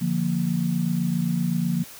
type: chord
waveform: sine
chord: Bb major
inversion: first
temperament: equal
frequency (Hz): 146.83 / 174.61 / 233.1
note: D3 / F3 / Bb3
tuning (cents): 0 / 0 / 0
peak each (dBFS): -28 / -23 / -27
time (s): 0.01-1.84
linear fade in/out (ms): 10
effects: white hiss -43 dBFS RMS until 1.99 s